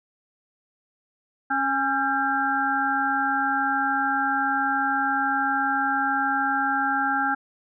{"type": "harmonic tone with a mistuned harmonic", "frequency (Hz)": 273.4, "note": "C#4", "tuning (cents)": -24, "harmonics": [1, 3, 5, 6], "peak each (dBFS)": [-30, -25, -26, -26], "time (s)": [1.5, 7.35], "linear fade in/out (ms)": 10, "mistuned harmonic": 6, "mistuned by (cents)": -56, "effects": []}